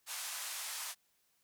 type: band-pass noise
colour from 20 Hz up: white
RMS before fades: -42 dBFS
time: 0.06-0.95 s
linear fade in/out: 50 ms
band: 730 to 12000 Hz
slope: 24 dB/octave
effects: white hiss -75 dBFS RMS until 1.43 s